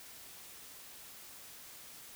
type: silence
effects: white hiss -52 dBFS RMS until 2.15 s